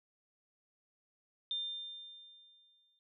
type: tone with exponential decay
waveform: sine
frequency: 3600 Hz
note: A7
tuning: 39 cents sharp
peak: -33 dBFS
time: 1.51-2.99 s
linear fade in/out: 1 ms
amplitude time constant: 320 ms
effects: none